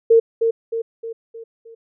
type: tone with echo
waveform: sine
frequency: 456.3 Hz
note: A#4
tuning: 37 cents flat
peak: -8 dBFS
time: 0.1-0.2 s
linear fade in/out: 10 ms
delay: 310 ms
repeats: 5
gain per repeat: -6 dB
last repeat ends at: 1.75 s
effects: none